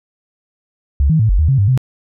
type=tone with pitch steps; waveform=sine; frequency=69.4 / 158.7 / 110 / 46.98 / 77.4 / 135 / 100 / 129.2 Hz; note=C#2 / D#3 / A2 / F#1 / D#2 / C#3 / G2 / C3; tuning=+3 / +35 / 0 / +27 / -9 / -45 / +35 / -21 cents; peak=-9 dBFS; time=1-1.776 s; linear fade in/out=0 ms; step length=97 ms; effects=none